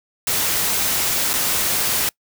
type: noise with dropouts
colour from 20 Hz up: white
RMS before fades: -20 dBFS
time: 0.27-2.09 s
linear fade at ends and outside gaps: 2 ms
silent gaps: 1.333-1.337 s
effects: noise-tail reverb RT60 0.1 s tail -25 dB re dry